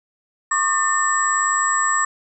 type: tone cluster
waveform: sine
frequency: 1102 / 1201 / 1801 / 7730 Hz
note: C#6 / D6 / A6 / B8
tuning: -11 / +38 / +40 / -38 cents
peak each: -22 dBFS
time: 0.51-2.05 s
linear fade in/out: 5 ms
effects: none